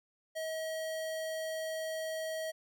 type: tone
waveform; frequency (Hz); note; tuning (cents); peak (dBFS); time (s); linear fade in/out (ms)
square; 638; D#5; +43; -36; 0.35-2.52; 20
effects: none